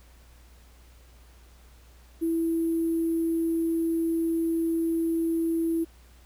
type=tone with sample-and-hold; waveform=sine; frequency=329.6 Hz; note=E4; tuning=in tune; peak=-23 dBFS; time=2.21-5.85 s; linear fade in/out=20 ms; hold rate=11025 Hz; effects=added 60 Hz sine -51 dBFS peak until 6.25 s + pink hiss -59 dBFS RMS until 6.25 s